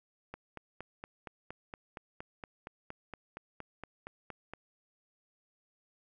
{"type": "click train", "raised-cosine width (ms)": 0.5, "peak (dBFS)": -27, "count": 19, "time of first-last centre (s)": [0.34, 4.536], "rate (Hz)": 4.29, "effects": []}